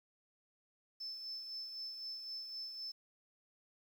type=tone with tremolo; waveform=sine; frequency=5270 Hz; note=E8; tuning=1 cent flat; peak=-40 dBFS; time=1-2.92 s; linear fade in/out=10 ms; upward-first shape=sine; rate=3.9 Hz; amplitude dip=45%; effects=tanh soft clip ceiling -36 dBFS + 11-bit